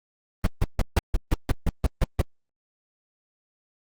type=noise bursts; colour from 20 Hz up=brown; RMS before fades=-18 dBFS; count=11; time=0.44-2.215 s; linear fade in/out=2 ms; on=25 ms; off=150 ms; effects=Opus 32 kbps